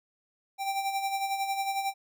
square tone with tremolo, 784 Hz, G5, in tune, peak -27 dBFS, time 0.58-1.94 s, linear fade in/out 50 ms, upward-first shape sine, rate 11 Hz, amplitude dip 55%, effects none

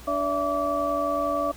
sine tone cluster, 290.8 / 574 / 665 / 1155 Hz, D4 / D5 / E5 / D6, -17 / -40 / +15 / -29 cents, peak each -31 / -28 / -28 / -27 dBFS, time 0.07-1.52 s, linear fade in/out 10 ms, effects added 60 Hz sine -46 dBFS peak until 1.56 s + pink hiss -47 dBFS RMS until 1.56 s

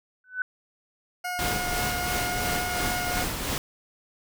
sine tone with exponential growth, 1500 Hz, F#6, 23 cents sharp, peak -21 dBFS, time 0.24-0.42 s, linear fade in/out 2 ms, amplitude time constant 37 ms
20% pulse tone with vibrato, 718 Hz, F5, 48 cents sharp, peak -24 dBFS, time 1.24-3.24 s, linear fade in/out 10 ms, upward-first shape sine, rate 3.7 Hz, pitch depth 9 cents each way
pink noise with tremolo, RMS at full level -28 dBFS, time 1.39-3.58 s, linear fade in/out 0 ms, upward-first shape sine, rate 2.9 Hz, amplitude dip 40%
effects none

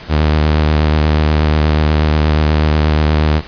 sawtooth tone with vibrato, 76.5 Hz, D#2, 29 cents flat, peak -6 dBFS, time 0.08-3.42 s, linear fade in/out 50 ms, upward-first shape sine, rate 8.3 Hz, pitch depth 28 cents each way, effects pink hiss -33 dBFS RMS until 3.47 s + resampled to 11025 Hz

